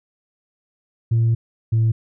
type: tone pair in turn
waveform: sine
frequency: 114.7 / 112.4 Hz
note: A#2 / A2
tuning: -28 / +37 cents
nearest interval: unison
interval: 35 cents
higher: first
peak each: -12 dBFS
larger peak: neither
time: 1.11-1.35 / 1.72-1.92 s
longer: first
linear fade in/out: 10 ms
effects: tanh soft clip ceiling -12 dBFS